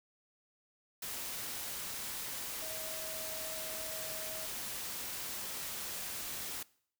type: tone in noise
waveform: sine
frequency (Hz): 636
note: D#5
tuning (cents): +38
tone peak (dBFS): -47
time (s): 2.62-4.46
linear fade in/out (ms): 5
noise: white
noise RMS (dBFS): -41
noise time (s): 1.02-6.63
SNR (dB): -9
effects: noise-tail reverb RT60 0.6 s tail -22 dB re dry